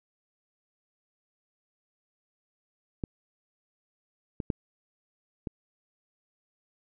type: clicks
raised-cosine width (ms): 3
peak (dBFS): -18 / -20 / -14 / -20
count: 4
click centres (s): 3.038 / 4.402 / 4.502 / 5.472
effects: none